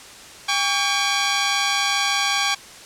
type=tone pair together; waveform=10% pulse; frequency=802 / 1131.8 Hz; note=G5 / C#6; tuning=+39 / +36 cents; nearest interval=tritone; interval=597 cents; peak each=-13 dBFS; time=0.48-2.55 s; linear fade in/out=10 ms; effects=white hiss -41 dBFS RMS until 2.85 s + low-pass 8000 Hz 12 dB/octave